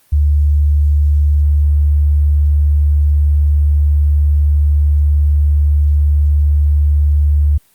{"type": "tone", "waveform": "sine", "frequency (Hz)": 73.42, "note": "D2", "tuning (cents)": 0, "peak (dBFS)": -8, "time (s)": [0.12, 7.58], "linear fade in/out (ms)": 10, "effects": ["white hiss -53 dBFS RMS until 7.74 s", "Opus 32 kbps"]}